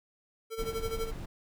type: tone with tremolo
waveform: square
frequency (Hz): 450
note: A4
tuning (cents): +39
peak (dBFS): -31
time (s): 0.5-1.12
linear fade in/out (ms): 50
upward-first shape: sine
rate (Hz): 12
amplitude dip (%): 75
type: noise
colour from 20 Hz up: brown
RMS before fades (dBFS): -38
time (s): 0.58-1.26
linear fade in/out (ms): 10
effects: none